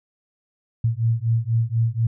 sine beating tone pair, 112.7 / 116.8 Hz, A2 / A#2, +42 / +4 cents, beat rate 4.1 Hz, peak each -21 dBFS, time 0.84-2.07 s, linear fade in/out 5 ms, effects none

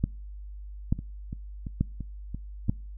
two click trains, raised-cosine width 5 ms, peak -11 / -23 dBFS, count 4 / 6, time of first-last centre 0.04-2.695 / 0.99-2.685 s, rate 1.13 / 2.95 Hz, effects noise-tail reverb RT60 0.4 s tail -26 dB re dry + added 50 Hz sine -38 dBFS peak until 2.97 s

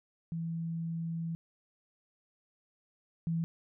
sine tone pair in turn, 165.5 / 165.5 Hz, E3 / E3, +7 / +7 cents, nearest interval unison, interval 0 cents, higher neither, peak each -33 / -29 dBFS, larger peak second, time 0.32-1.35 / 3.27-3.44 s, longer first, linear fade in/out 0 ms, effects none

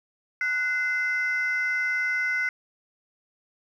sine tone pair together, 1480 / 2059 Hz, F#6 / C7, 0 / -28 cents, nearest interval tritone, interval 572 cents, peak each -25 / -24 dBFS, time 0.41-2.49 s, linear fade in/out 2 ms, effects tanh soft clip ceiling -19 dBFS + 10-bit

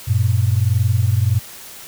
sine tone pair together, 95.67 / 117.2 Hz, G2 / A#2, -42 / +10 cents, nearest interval major third, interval 352 cents, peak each -16 dBFS, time 0.07-1.4 s, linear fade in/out 20 ms, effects white hiss -37 dBFS RMS until 1.87 s

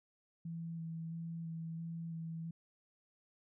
sine tone with vibrato, 164.81 Hz, E3, in tune, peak -40 dBFS, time 0.45-2.51 s, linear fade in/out 5 ms, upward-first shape square, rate 1.5 Hz, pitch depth 13 cents each way, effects none

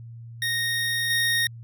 25% pulse tone with level steps, 1859 Hz, A#6, 5 cents flat, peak -20 / -17 dBFS, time 0.42-1.47 s, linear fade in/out 2 ms, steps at 1.1 s, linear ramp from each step 5 ms, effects added 116 Hz sine -38 dBFS peak until 1.63 s

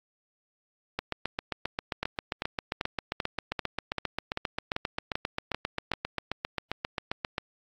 two click trains, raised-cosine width 0.3 ms, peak -13 / -13 dBFS, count 49 / 11, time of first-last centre 0.99-7.381 / 2.03-5.936 s, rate 7.51 / 2.56 Hz, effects AAC 64 kbps

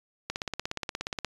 click train, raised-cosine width 0.2 ms, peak -14 dBFS, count 17, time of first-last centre 0.3-1.247 s, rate 16.9 Hz, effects resampled to 24000 Hz

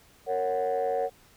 sine chord, F# major, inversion first, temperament just, 462.5 / 555 / 740 Hz, A#4 / C#5 / F#5, -14 / +2 / 0 cents, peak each -28 dBFS, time 0.26-1.1 s, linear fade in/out 50 ms, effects tanh soft clip ceiling -20 dBFS + pink hiss -58 dBFS RMS until 1.36 s

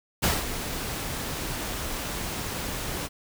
pink noise with ADSR envelope, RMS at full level -22 dBFS, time 0.22-3.09 s, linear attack 21 ms, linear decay 190 ms, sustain -10 dB, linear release 40 ms, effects none

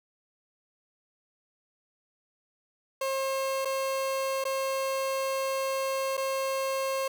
30% pulse tone with dropouts, 536 Hz, C5, 42 cents sharp, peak -25 dBFS, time 3.01-7.08 s, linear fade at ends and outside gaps 5 ms, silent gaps 3.649-3.654 / 4.441-4.451 / 6.17-6.176 s, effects 9-bit

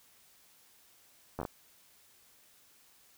slowing click train, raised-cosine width 1 ms, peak -22 dBFS, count 5, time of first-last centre 1.39-1.452 s, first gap 11 ms, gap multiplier 1.23, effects white hiss -63 dBFS RMS until 3.17 s

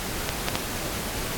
clicks, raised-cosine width 0.2 ms, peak -6 dBFS, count 3, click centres 0.291 / 0.485 / 0.555 s, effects pink hiss -31 dBFS RMS until 1.37 s + AAC 64 kbps

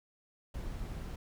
brown noise, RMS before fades -40 dBFS, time 0.54-1.16 s, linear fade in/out 5 ms, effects none

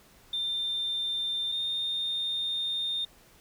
sine tone pair in turn, 3590 / 3642 Hz, A7 / A#7, +34 / -41 cents, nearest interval unison, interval 25 cents, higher second, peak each -27 dBFS, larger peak neither, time 0.33-1.52 / 1.52-3.05 s, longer second, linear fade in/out 5 ms, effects tanh soft clip ceiling -24 dBFS + pink hiss -58 dBFS RMS until 3.4 s

